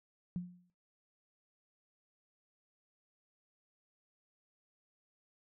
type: tone with exponential decay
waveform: sine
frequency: 178.2 Hz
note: F3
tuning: 35 cents sharp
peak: -32 dBFS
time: 0.36-0.7 s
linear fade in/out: 0 ms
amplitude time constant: 73 ms
effects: noise-tail reverb RT60 0.3 s tail -18 dB re dry